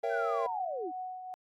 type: chord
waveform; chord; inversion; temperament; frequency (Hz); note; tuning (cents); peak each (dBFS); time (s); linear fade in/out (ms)
triangle; A# diminished seventh; none; equal with one note detuned; 466.2 / 554.4 / 670.4 / 784; A#4 / C#5 / E5 / G5; 0 / 0 / +29 / 0; -32 / -35 / -32 / -35; 0.03-0.47; 10
type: linear sweep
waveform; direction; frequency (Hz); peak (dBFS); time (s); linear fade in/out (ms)
sine; down; 1579 to 277.2; -34; 0.09-0.92; 50
type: tone with tremolo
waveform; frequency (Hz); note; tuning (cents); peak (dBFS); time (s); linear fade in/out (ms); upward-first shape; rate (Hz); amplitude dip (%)
sine; 740; F#5; 0; -35; 0.46-1.34; 0; triangle; 2.3; 55
effects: AAC 64 kbps